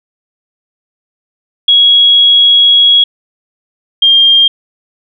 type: tone pair in turn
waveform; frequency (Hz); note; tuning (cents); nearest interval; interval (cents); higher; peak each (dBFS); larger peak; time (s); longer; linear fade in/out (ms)
sine; 3322 / 3207; G#7 / G7; 0 / +39; minor second; 61; first; -3; neither; 1.68-3.04 / 4.02-4.48; first; 5
effects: none